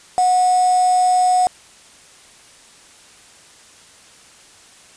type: tone with quantisation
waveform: sine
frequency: 731 Hz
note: F#5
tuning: 21 cents flat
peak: -12 dBFS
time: 0.18-1.47 s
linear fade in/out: 0 ms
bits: 4
effects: white hiss -46 dBFS RMS until 4.96 s + resampled to 22050 Hz